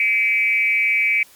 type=tone with frequency modulation; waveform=sine; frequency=2300 Hz; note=D7; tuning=37 cents flat; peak=-15 dBFS; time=0-1.23 s; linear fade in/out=2 ms; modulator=217 Hz; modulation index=0.72; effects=white hiss -49 dBFS RMS until 1.35 s + Opus 32 kbps